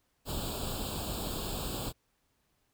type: noise with comb filter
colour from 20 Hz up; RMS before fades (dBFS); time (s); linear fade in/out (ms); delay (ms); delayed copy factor
pink; -36; 0.25-1.93; 50; 0.25; +1
effects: pink hiss -75 dBFS RMS until 2.73 s